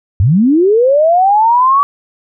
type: linear sweep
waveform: sine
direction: up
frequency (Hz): 82 to 1147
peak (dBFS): -6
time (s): 0.2-1.83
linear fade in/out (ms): 0
effects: none